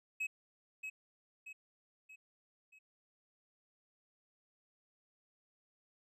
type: tone with echo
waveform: triangle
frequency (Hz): 2561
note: D#7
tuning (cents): +49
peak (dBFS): -33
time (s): 0.2-0.27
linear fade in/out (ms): 10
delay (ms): 630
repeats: 4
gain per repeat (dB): -6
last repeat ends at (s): 2.79
effects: resampled to 32000 Hz